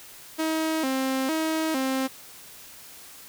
sawtooth tone with vibrato, 290 Hz, D4, 22 cents flat, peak -20 dBFS, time 0.38-2.08 s, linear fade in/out 20 ms, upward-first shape square, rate 1.1 Hz, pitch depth 160 cents each way, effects white hiss -46 dBFS RMS until 3.28 s

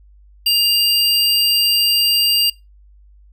square tone pair together, 2814 / 4733 Hz, F7 / D8, +12 / +13 cents, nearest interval major sixth, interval 901 cents, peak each -16 dBFS, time 0.46-2.5 s, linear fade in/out 5 ms, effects noise-tail reverb RT60 0.2 s tail -22 dB re dry + added 50 Hz sine -44 dBFS peak until 3.32 s

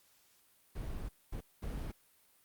brown noise bursts at uneven times, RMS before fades -40 dBFS, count 3, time 0.75-1.09 / 1.32-1.41 / 1.62-1.92 s, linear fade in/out 10 ms, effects white hiss -68 dBFS RMS until 2.44 s + Opus 48 kbps

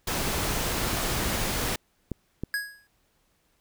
pink noise, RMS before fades -28 dBFS, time 0.07-1.76 s, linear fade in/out 5 ms
clicks, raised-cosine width 3 ms, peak -17 dBFS, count 2, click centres 2.117 / 2.436 s
square tone with exponential decay, 1661.2 Hz, G#6, in tune, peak -24 dBFS, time 2.54-2.87 s, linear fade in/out 1 ms, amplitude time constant 70 ms
effects pink hiss -69 dBFS RMS until 3.6 s

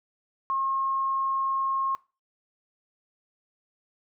sine tone, 1077 Hz, C6, 50 cents sharp, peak -24 dBFS, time 0.5-1.95 s, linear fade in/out 0 ms, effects noise-tail reverb RT60 0.3 s tail -21 dB re dry

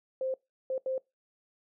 sine tone bursts at uneven times, 523.3 Hz, C5, in tune, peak -29 dBFS, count 3, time 0.21-0.34 / 0.7-0.78 / 0.86-0.98 s, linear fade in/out 2 ms, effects noise-tail reverb RT60 0.2 s tail -23 dB re dry

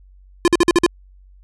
square tone bursts, 346.3 Hz, F4, 15 cents flat, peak -10 dBFS, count 6, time 0.45-0.863 s, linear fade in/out 0 ms, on 28 ms, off 49 ms, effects added 47 Hz sine -44 dBFS peak until 1.43 s + resampled to 24000 Hz

